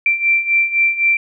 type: beating tone pair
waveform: sine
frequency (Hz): 2349 / 2352.9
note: D7 / D7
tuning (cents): 0 / +3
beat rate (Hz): 3.9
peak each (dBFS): -18 / -14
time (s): 0.06-1.17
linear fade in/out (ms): 2
effects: none